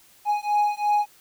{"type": "beating tone pair", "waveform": "triangle", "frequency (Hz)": [830, 832.9], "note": ["G#5", "G#5"], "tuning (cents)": [-1, 5], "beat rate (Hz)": 2.9, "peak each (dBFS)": -21, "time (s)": [0.25, 1.06], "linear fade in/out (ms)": 50, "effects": ["white hiss -55 dBFS RMS until 1.2 s"]}